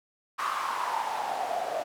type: noise with band-pass filter sweep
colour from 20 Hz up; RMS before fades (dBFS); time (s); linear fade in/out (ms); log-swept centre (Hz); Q
white; -31; 0.38-1.84; 20; 1200 to 630; 7.1
effects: none